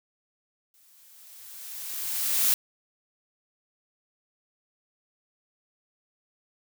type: noise with exponential growth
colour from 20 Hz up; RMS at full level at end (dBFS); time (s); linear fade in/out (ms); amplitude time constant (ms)
blue; -21; 0.74-2.54; 1; 390
effects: none